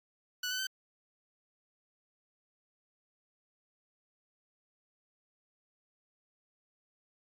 15% pulse tone with pitch steps, 1480 / 1508.5 / 1537.5 Hz, F#6 / F#6 / G6, 0 / +33 / -34 cents, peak -27 dBFS, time 0.43-0.67 s, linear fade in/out 5 ms, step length 80 ms, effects AAC 64 kbps

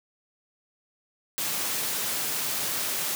white high-pass noise, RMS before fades -29 dBFS, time 1.38-3.15 s, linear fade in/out 0 ms, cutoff 110 Hz, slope 96 dB/octave, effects none

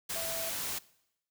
sine tone in noise, 659.3 Hz, E5, in tune, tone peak -38 dBFS, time 0.15-0.5 s, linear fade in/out 10 ms, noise white, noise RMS -36 dBFS, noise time 0.09-0.79 s, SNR -5 dB, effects noise-tail reverb RT60 0.8 s tail -21 dB re dry

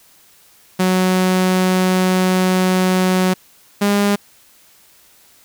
sawtooth tone pair in turn, 185 / 203 Hz, F#3 / G#3, 0 / -39 cents, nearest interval major second, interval 161 cents, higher second, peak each -9 dBFS, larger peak neither, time 0.79-3.34 / 3.81-4.16 s, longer first, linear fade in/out 10 ms, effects white hiss -50 dBFS RMS until 5.44 s

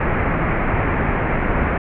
pink low-pass noise, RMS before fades -19 dBFS, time 0-1.78 s, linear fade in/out 5 ms, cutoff 2300 Hz, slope 48 dB/octave, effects none

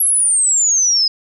sine exponential sweep, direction down, 11390 to 5020 Hz, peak -11 dBFS, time 0-1.08 s, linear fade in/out 5 ms, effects none

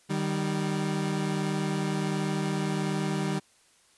30% pulse tone pair together, 153.4 / 194.78 Hz, D#3 / G3, -24 / -11 cents, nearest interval major third, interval 413 cents, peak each -27 dBFS, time 0.09-3.4 s, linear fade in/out 20 ms, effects white hiss -62 dBFS RMS until 3.97 s + resampled to 24000 Hz

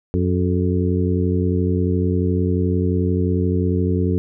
harmonic tone with a mistuned harmonic, 91.4 Hz, F#2, 21 cents flat, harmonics 1 / 2 / 3 / 4 / 5, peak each -19 / -22 / -24 / -25 / -26 dBFS, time 0.14-4.18 s, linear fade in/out 0 ms, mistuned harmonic 5, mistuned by -65 cents, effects none

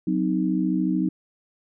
sine chord, C diminished, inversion second, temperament equal with one note detuned, 185 / 257.6 / 311.1 Hz, Gb3 / C4 / Eb4, 0 / -27 / 0 cents, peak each -24 / -26 / -24 dBFS, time 0.07-1.09 s, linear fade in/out 5 ms, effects none

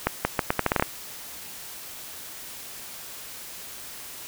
accelerating click train, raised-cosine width 0.5 ms, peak -5 dBFS, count 10, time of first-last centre 0.07-0.824 s, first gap 180 ms, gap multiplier 0.79, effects white hiss -40 dBFS RMS until 4.27 s

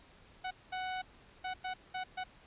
sawtooth tone bursts at uneven times, 743 Hz, F#5, 7 cents sharp, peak -32 dBFS, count 6, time 0.44-0.51 / 0.72-1.02 / 1.44-1.54 / 1.64-1.74 / 1.94-2.04 / 2.17-2.24 s, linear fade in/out 10 ms, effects pink hiss -60 dBFS RMS until 2.46 s + resampled to 8000 Hz

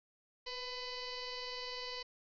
sine tone with frequency modulation, 2510 Hz, D#7, 15 cents sharp, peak -40 dBFS, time 0.46-2.03 s, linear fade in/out 10 ms, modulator 504 Hz, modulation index 5, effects none

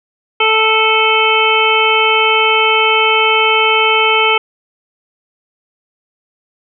harmonic tone with a mistuned harmonic, 440 Hz, A4, in tune, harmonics 1 / 2 / 3 / 5 / 6 / 7, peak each -16 / -16 / -16 / -16 / -16 / -16 dBFS, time 0.4-4.38 s, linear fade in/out 5 ms, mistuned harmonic 6, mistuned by -26 cents, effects none

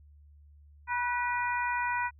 harmonic tone with a mistuned harmonic, 485.6 Hz, B4, 29 cents flat, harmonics 2 / 3 / 4 / 5, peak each -30 / -34 / -36 / -38 dBFS, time 0.87-2.11 s, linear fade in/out 50 ms, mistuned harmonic 3, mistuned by +34 cents, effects added 73 Hz sine -53 dBFS peak until 2.19 s

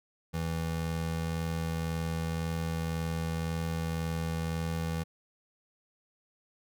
square tone pair together, 81.9 / 163.8 Hz, E2 / E3, -11 / -11 cents, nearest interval octave, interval 1200 cents, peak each -36 / -33 dBFS, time 0.33-5.04 s, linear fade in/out 20 ms, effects none

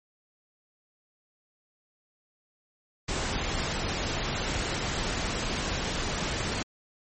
pink noise, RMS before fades -30 dBFS, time 3.08-6.63 s, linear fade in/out 10 ms, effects MP3 32 kbps

